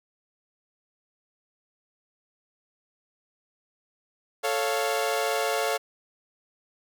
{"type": "chord", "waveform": "sawtooth", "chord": "A augmented", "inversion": "none", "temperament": "equal", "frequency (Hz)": [440, 554.4, 698.5], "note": ["A4", "C#5", "E#5"], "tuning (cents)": [0, 0, 0], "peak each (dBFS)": -25, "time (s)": [4.43, 5.78], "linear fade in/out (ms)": 20, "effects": []}